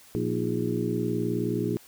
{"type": "harmonic tone with a mistuned harmonic", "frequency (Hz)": 59, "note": "A#1", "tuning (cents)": 22, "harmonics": [2, 3, 4, 5, 6, 7], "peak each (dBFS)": [-32, -32, -32, -32, -32, -32], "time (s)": [0.15, 1.77], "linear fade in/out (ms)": 0, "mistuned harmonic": 5, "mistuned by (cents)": 110, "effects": ["white hiss -53 dBFS RMS until 1.87 s"]}